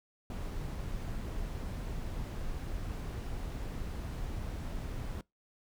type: noise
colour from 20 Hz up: brown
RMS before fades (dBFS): -38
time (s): 0.3-5.21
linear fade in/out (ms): 2
effects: noise-tail reverb RT60 0.2 s tail -24 dB re dry